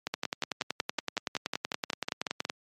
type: two click trains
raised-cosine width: 0.2 ms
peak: -13 / -12 dBFS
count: 14 / 26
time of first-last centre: 0.07-2.451 / 0.14-2.498 s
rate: 5.46 / 10.6 Hz
effects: high-pass 150 Hz 12 dB/octave + MP3 64 kbps